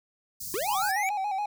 white band-stop noise, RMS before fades -37 dBFS, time 0.4-0.92 s, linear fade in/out 10 ms, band 190 to 4600 Hz, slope 48 dB/octave
square linear sweep, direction up, 335.5 to 2335 Hz, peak -29 dBFS, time 0.54-1.09 s, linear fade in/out 0 ms
triangle tone with vibrato, 799 Hz, G5, 33 cents sharp, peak -25 dBFS, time 0.68-1.46 s, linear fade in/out 5 ms, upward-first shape square, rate 7.1 Hz, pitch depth 70 cents each way
effects none

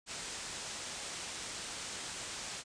white low-pass noise, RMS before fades -43 dBFS, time 0.06-2.64 s, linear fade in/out 50 ms, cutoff 8900 Hz, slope 48 dB/octave, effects resampled to 22050 Hz

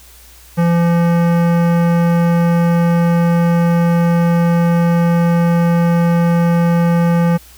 sine tone with hard clipping, 170.4 Hz, F3, 42 cents flat, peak -12 dBFS, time 0.57-7.38 s, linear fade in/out 20 ms, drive 17 dB, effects added 60 Hz sine -43 dBFS peak until 7.57 s + white hiss -43 dBFS RMS until 7.57 s

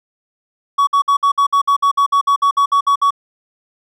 triangle tone bursts, 1125 Hz, C#6, 25 cents sharp, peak -8 dBFS, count 16, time 0.78-3.107 s, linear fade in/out 10 ms, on 92 ms, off 57 ms, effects none

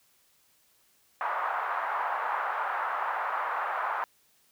white band-pass noise, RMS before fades -31 dBFS, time 1.21-4.04 s, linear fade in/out 0 ms, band 760 to 1300 Hz, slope 24 dB/octave, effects white hiss -66 dBFS RMS until 4.51 s

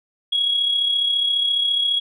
sine tone with amplitude modulation, 3322 Hz, G#7, in tune, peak -14 dBFS, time 0.32-2 s, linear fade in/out 10 ms, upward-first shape sine, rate 34.6 Hz, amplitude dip 50%, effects tanh soft clip ceiling -11 dBFS

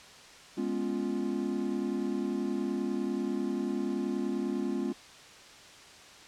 triangle chord, C# dominant seventh, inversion second, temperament equal, 207.7 / 246.9 / 277.2 / 349.2 Hz, G#3 / B3 / C#4 / E#4, 0 / 0 / 0 / 0 cents, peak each -33 dBFS, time 0.57-4.93 s, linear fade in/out 10 ms, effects white hiss -51 dBFS RMS until 6.27 s + low-pass 6000 Hz 12 dB/octave

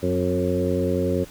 harmonic tone with a mistuned harmonic, 90.6 Hz, F#2, 36 cents flat, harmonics 1 / 2 / 3 / 4 / 5 / 6, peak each -27 / -27 / -27 / -27 / -27 / -27 dBFS, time 0.02-1.25 s, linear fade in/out 20 ms, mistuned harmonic 3, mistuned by -28 cents, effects pink hiss -45 dBFS RMS until 1.3 s

